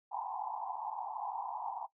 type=band-pass noise; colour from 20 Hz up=pink; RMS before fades=-40 dBFS; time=0.11-1.87 s; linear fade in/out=20 ms; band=750 to 1000 Hz; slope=96 dB/octave; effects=noise-tail reverb RT60 0.1 s tail -17 dB re dry